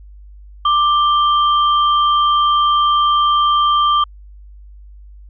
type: tone pair together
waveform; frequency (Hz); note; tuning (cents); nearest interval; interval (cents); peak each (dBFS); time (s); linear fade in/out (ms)
sine; 1180 / 3150; D6 / G7; +8 / +8; octave + perfect fourth; 1700; -11 / -21; 0.65-4.04; 5
effects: added 50 Hz sine -36 dBFS peak until 5.29 s